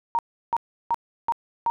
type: tone bursts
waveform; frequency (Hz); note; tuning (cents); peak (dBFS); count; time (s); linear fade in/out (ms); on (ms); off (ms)
sine; 932.3; A#5; 0; -19; 5; 0.15-1.7; 0; 38; 340
effects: none